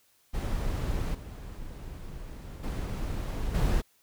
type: noise with level steps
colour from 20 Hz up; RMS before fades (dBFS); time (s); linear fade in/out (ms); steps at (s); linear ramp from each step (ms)
brown; -30 / -41 / -32 / -25; 0.33-3.82; 20; 1.14 / 2.63 / 3.54; 10
effects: white hiss -66 dBFS RMS until 4.02 s